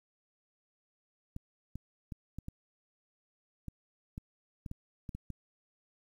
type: clicks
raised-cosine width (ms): 5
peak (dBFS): -28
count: 12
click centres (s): 1.364 / 1.756 / 2.122 / 2.386 / 2.484 / 3.683 / 4.179 / 4.662 / 4.714 / 5.092 / 5.15 / 5.303
effects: 10-bit